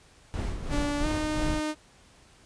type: noise with tremolo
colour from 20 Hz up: brown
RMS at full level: -29 dBFS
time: 0.34-1.6 s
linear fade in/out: 0 ms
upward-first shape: sine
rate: 2.9 Hz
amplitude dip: 55%
type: tone with pitch glide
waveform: sawtooth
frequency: 290 to 306.2 Hz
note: D4 to D#4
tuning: -22 to -28 cents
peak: -24 dBFS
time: 0.69-1.75 s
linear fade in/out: 50 ms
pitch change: +94 cents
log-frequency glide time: 1.01-1.06 s
effects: pink hiss -57 dBFS RMS until 2.45 s + resampled to 22050 Hz